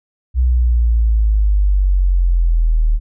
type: exponential sweep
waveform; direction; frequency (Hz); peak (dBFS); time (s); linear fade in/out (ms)
sine; down; 63.5 to 38.09; -10; 0.34-3; 50
effects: none